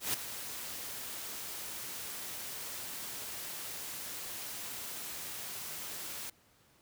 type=noise with ADSR envelope; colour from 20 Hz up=white; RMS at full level=-31 dBFS; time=0-6.3 s; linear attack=140 ms; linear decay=5 ms; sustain=-11 dB; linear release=5 ms; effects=pink hiss -66 dBFS RMS until 6.81 s + high-pass 60 Hz 12 dB/octave